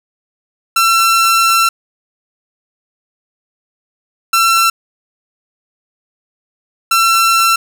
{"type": "tone bursts at uneven times", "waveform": "sawtooth", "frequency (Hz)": 1348, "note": "E6", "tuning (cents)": 38, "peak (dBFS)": -5, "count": 3, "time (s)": [[0.76, 1.69], [4.33, 4.7], [6.91, 7.56]], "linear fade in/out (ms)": 5, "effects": []}